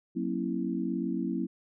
sine chord, F# dominant seventh, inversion none, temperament equal with one note detuned, 185 / 233.1 / 271.2 / 329.6 Hz, F#3 / A#3 / C#4 / E4, 0 / 0 / -38 / 0 cents, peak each -34 dBFS, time 0.15-1.47 s, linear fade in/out 20 ms, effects none

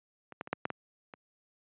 clicks, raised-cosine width 0.5 ms, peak -30 / -21 / -27 / -14 / -16 / -20 / -30 dBFS, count 7, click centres 0.323 / 0.411 / 0.474 / 0.53 / 0.654 / 0.703 / 1.138 s, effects high-pass 150 Hz 12 dB/octave + resampled to 8000 Hz

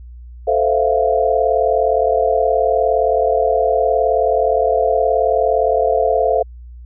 sine chord, F major seventh, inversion first, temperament equal with one note detuned, 440 / 518.1 / 659.3 / 698.5 Hz, A4 / C5 / E5 / F5, 0 / -17 / 0 / 0 cents, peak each -18 dBFS, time 0.47-6.43 s, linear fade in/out 10 ms, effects added 60 Hz sine -33 dBFS peak until 6.85 s

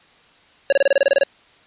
square tone bursts, 554.4 Hz, C#5, in tune, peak -12 dBFS, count 11, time 0.7-1.235 s, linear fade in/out 2 ms, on 25 ms, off 26 ms, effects white hiss -52 dBFS RMS until 1.66 s + resampled to 8000 Hz

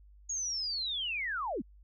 sine linear sweep, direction down, 6720 to 174.61 Hz, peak -32 dBFS, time 0.29-1.62 s, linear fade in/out 10 ms, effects added 50 Hz sine -54 dBFS peak until 1.83 s

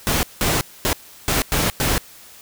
pink noise bursts at uneven times, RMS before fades -19 dBFS, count 6, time 0.07-0.23 / 0.41-0.61 / 0.85-0.93 / 1.28-1.42 / 1.52-1.7 / 1.8-1.98 s, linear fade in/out 0 ms, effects white hiss -44 dBFS RMS until 2.41 s

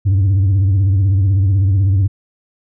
sine tone with vibrato, 97 Hz, G2, 18 cents flat, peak -7 dBFS, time 0.05-2.08 s, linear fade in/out 20 ms, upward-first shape triangle, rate 16 Hz, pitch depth 120 cents each way, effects tanh soft clip ceiling -9 dBFS

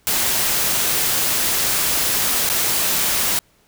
white noise with dropouts, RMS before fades -19 dBFS, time 0.07-3.39 s, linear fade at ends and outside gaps 0 ms, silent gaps 2.491-2.499 s, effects pink hiss -58 dBFS RMS until 3.67 s

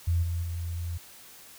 sine tone with level steps, 85.1 Hz, F2, 44 cents flat, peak -22 / -27 / -30 dBFS, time 0.07-0.98 s, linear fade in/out 10 ms, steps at 0.22 / 0.42 s, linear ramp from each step 20 ms, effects white hiss -50 dBFS RMS until 1.58 s

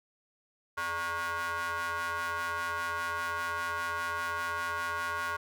35% pulse ring-modulated tone, 169 Hz, E3, 43 cents sharp, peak -27 dBFS, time 0.77-5.37 s, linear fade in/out 10 ms, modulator 1270 Hz, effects none

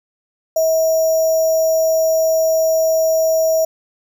sine tone with sample-and-hold, 643 Hz, E5, 43 cents flat, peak -12 dBFS, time 0.56-3.65 s, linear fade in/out 5 ms, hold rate 6300 Hz, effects none

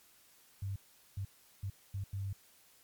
sine tone bursts at uneven times, 98 Hz, G2, in tune, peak -35 dBFS, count 5, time 0.62-0.76 / 1.17-1.25 / 1.63-1.7 / 1.94-2.04 / 2.13-2.33 s, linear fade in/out 5 ms, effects white hiss -64 dBFS RMS until 2.83 s + MP3 96 kbps

